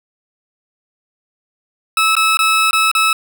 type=tone with dropouts; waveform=20% pulse; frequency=1300 Hz; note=E6; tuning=24 cents flat; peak=-6 dBFS; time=1.97-3.13 s; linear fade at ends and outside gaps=2 ms; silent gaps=2.153-2.166 / 2.371-2.39 / 2.71-2.73 / 2.915-2.95 s; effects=none